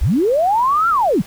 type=linear two-way sweep; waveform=sine; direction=up then down; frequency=33.63 to 1396.9 to 128.2 Hz; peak=-12 dBFS; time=0.01-1.22 s; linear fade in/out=10 ms; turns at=0.89 s; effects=pink hiss -40 dBFS RMS until 1.26 s